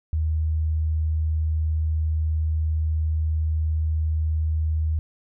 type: tone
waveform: sine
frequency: 78.5 Hz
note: D#2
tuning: 16 cents sharp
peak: -20 dBFS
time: 0.13-4.99 s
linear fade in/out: 0 ms
effects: none